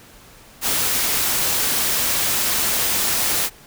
white noise, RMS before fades -20 dBFS, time 0.61-3.5 s, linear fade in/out 50 ms, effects pink hiss -46 dBFS RMS until 3.66 s

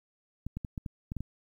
clicks, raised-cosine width 5 ms, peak -23 dBFS, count 8, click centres 0.466 / 0.57 / 0.648 / 0.778 / 0.862 / 1.119 / 1.167 / 1.206 s, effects 10-bit

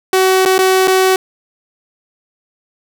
sawtooth tone with dropouts, 376.7 Hz, F#4, 31 cents sharp, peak -5 dBFS, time 0.13-1.16 s, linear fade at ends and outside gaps 2 ms, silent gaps 0.452-0.458 / 0.581-0.589 / 0.874-0.879 s, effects none

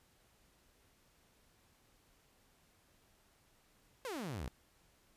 sawtooth exponential sweep, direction down, 554.4 to 54.5 Hz, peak -36 dBFS, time 4.05-4.48 s, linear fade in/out 0 ms, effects pink hiss -70 dBFS RMS until 5.16 s + resampled to 32000 Hz

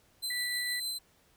sawtooth tone with tremolo, 4067 Hz, C8, 50 cents flat, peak -29 dBFS, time 0.22-0.99 s, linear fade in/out 20 ms, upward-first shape triangle, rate 6.5 Hz, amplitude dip 35%
sine tone, 1964 Hz, B6, 10 cents flat, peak -34 dBFS, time 0.3-0.8 s, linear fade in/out 5 ms
effects pink hiss -66 dBFS RMS until 1.36 s

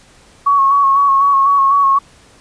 sine tone with vibrato, 1108.7 Hz, C#6, in tune, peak -8 dBFS, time 0.46-1.99 s, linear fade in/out 10 ms, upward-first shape square, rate 4 Hz, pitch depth 27 cents each way, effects pink hiss -46 dBFS RMS until 2.4 s + resampled to 22050 Hz

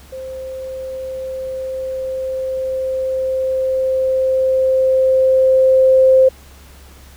sine tone with level ramp, 523.3 Hz, C5, in tune, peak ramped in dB -26 to -6 dBFS, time 0.12-6.29 s, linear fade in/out 10 ms, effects added 68 Hz sine -41 dBFS peak until 7.16 s + pink hiss -45 dBFS RMS until 7.16 s

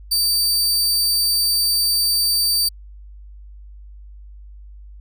sawtooth tone, 4630 Hz, D8, 25 cents flat, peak -13 dBFS, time 0.11-2.69 s, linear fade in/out 10 ms, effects added 50 Hz sine -37 dBFS peak until 5 s

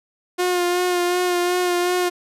sawtooth tone with vibrato, 356.5 Hz, F4, 36 cents sharp, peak -14 dBFS, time 0.38-2.1 s, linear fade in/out 20 ms, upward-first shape sine, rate 2.7 Hz, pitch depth 24 cents each way, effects resampled to 32000 Hz

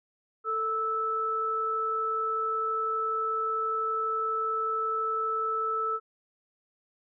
sine tone pair together, 443.7 / 1312 Hz, A4 / E6, +14 / -9 cents, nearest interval octave + perfect fifth, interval 1877 cents, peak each -34 / -27 dBFS, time 0.44-6 s, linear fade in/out 50 ms, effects none

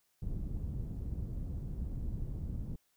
pink low-pass noise, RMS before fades -38 dBFS, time 0.22-2.76 s, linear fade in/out 5 ms, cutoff 160 Hz, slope 12 dB/octave, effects white hiss -75 dBFS RMS until 2.96 s

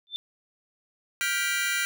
sine tone with exponential growth, 3548 Hz, A7, 14 cents sharp, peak -24 dBFS, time 0.07-0.16 s, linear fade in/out 0 ms, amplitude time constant 18 ms
sawtooth chord, G dominant seventh, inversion third, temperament just, 1411.2 / 1568 / 1960 / 2352 Hz, F6 / G6 / B6 / D7, +18 / 0 / -14 / +2 cents, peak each -27 dBFS, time 1.21-1.85 s, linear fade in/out 0 ms
effects none

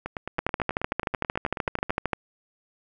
two click trains, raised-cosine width 0.5 ms, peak -9 / -16 dBFS, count 24 / 18, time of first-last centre 0.39-2.132 / 0.06-1.896 s, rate 13.2 / 9.26 Hz, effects none

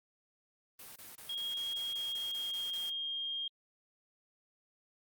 white noise bursts, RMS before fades -50 dBFS, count 11, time 0.79-2.9 s, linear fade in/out 5 ms, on 170 ms, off 24 ms
sine tone with pitch glide, 3271 to 3222 Hz, G#7 to G7, -27 to +47 cents, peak -35 dBFS, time 1.29-3.48 s, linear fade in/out 5 ms, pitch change -26 cents, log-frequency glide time 1.75-3.13 s
effects Opus 32 kbps

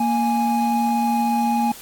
triangle tone pair together, 233.1 / 830.7 Hz, A#3 / G#5, 0 / 0 cents, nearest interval octave + minor seventh, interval 2200 cents, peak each -18 dBFS, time 0-1.72 s, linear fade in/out 5 ms, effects white hiss -40 dBFS RMS until 1.81 s + AAC 64 kbps

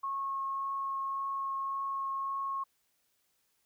sine tone with vibrato, 1090 Hz, C#6, 29 cents flat, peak -32 dBFS, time 0.03-2.64 s, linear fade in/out 10 ms, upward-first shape triangle, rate 1.8 Hz, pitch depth 9 cents each way, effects white hiss -75 dBFS RMS until 3.65 s

